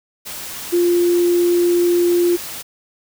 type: tone in noise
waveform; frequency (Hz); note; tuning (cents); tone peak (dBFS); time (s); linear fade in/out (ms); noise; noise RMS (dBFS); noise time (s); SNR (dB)
sine; 349.2; F4; 0; -12; 0.72-2.37; 20; white; -30; 0.25-2.63; +15
effects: none